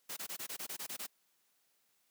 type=noise bursts; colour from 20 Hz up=white; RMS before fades=-42 dBFS; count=10; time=0.09-1.068 s; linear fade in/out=10 ms; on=78 ms; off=22 ms; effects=white hiss -75 dBFS RMS until 2.1 s + high-pass 150 Hz 12 dB/octave